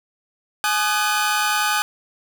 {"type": "tone cluster", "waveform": "sawtooth", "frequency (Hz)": [843, 1229, 1510], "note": ["G#5", "D#6", "F#6"], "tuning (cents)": [26, -22, 35], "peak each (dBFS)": -19, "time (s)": [0.64, 1.82], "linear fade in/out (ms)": 0, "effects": []}